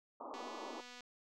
white band-pass noise, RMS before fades -47 dBFS, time 0.2-0.81 s, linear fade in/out 5 ms, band 230 to 1200 Hz, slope 96 dB/octave
click train, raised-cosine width 0.2 ms, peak -36 dBFS, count 165, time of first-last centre 0.34-1.007 s, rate 246 Hz
effects none

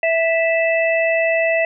harmonic tone, 658 Hz, E5, 3 cents flat, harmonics 1 / 3 / 4, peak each -16 / -21 / -22 dBFS, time 0.03-1.65 s, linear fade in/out 2 ms, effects none

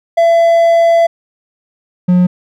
triangle tone pair in turn, 672 / 179.75 Hz, E5 / F#3, +33 / -50 cents, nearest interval octave + major seventh, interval 2283 cents, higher first, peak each -4 dBFS, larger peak neither, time 0.17-1.07 / 2.08-2.27 s, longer first, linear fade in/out 10 ms, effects none

